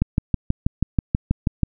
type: click train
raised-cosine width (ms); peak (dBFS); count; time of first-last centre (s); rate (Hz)
5; -5; 11; 0.02-1.633; 6.2
effects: none